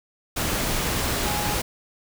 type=tone in noise; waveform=sine; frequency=830.6 Hz; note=G#5; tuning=in tune; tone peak=-30 dBFS; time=1.25-1.55 s; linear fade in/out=10 ms; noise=pink; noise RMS=-25 dBFS; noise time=0.36-1.62 s; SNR=-8 dB; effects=none